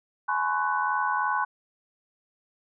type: tone cluster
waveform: sine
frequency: 845 / 1011 / 1094 / 1493 Hz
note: G#5 / B5 / C#6 / F#6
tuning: +30 / +40 / -23 / +15 cents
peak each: -29 dBFS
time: 0.28-1.45 s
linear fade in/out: 10 ms
effects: none